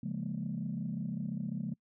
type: chord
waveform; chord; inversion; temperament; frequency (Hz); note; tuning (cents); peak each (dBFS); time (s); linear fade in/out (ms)
sine; Bb minor seventh; first; equal with one note detuned; 138.59 / 172.81 / 207.7 / 233.1; Db3 / F3 / Ab3 / Bb3; 0 / -18 / 0 / 0; -40 / -38 / -38 / -40; 0.03-1.74; 5
effects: noise-tail reverb RT60 0.1 s tail -26 dB re dry + tanh soft clip ceiling -26 dBFS